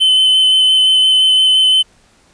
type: tone with vibrato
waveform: triangle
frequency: 3050 Hz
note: G7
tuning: 48 cents flat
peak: -6 dBFS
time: 0-1.83 s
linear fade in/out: 20 ms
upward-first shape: square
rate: 5.8 Hz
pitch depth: 8 cents each way
effects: pink hiss -51 dBFS RMS until 2.33 s + resampled to 22050 Hz